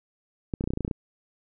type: clicks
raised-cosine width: 3 ms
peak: -15 dBFS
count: 11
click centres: 0.538 / 0.609 / 0.64 / 0.675 / 0.705 / 0.736 / 0.774 / 0.807 / 0.849 / 0.879 / 0.912 s
effects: none